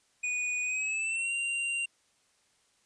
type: tone with pitch glide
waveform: square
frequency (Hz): 2469 to 2771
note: D#7 to F7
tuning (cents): -14 to -14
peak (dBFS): -30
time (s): 0.23-1.86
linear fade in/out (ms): 10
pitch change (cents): +200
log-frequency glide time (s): 0.63-1.33
effects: white hiss -69 dBFS RMS until 2.85 s + resampled to 22050 Hz